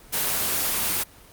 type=noise; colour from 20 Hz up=white; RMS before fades=-24 dBFS; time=0.12-1.04 s; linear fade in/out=20 ms; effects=pink hiss -49 dBFS RMS until 1.32 s + Opus 24 kbps